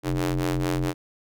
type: ring-modulated tone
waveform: sawtooth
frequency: 88.5 Hz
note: F2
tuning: 23 cents sharp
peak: -16 dBFS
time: 0.03-0.94 s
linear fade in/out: 50 ms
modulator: 219 Hz
effects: none